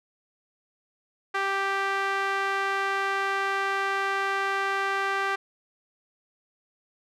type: tone with band-pass filter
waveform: sawtooth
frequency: 392 Hz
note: G4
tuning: in tune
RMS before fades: -27 dBFS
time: 1.34-5.36 s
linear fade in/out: 10 ms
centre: 1500 Hz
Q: 1.6
effects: none